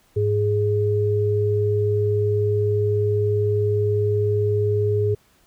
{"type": "tone pair together", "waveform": "sine", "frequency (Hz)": [103.8, 416.1], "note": ["G#2", "G#4"], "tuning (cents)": [0, 3], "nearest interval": "2 octaves", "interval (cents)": 2403, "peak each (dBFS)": -20, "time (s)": [0.16, 5.15], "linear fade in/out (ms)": 10, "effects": ["pink hiss -59 dBFS RMS until 5.46 s"]}